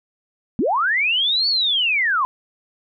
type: linear two-way sweep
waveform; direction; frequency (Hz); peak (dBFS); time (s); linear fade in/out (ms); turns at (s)
sine; up then down; 185 to 4514 to 974; -16; 0.59-2.25; 0; 1.48
effects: none